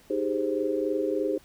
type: chord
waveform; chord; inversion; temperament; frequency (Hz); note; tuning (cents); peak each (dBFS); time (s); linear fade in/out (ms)
sine; Ab major seventh; second; equal; 311.1 / 392 / 415.3 / 523.3; Eb4 / G4 / Ab4 / C5; 0 / 0 / 0 / 0; -30; 0.1-1.38; 5
effects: pink hiss -57 dBFS RMS until 1.44 s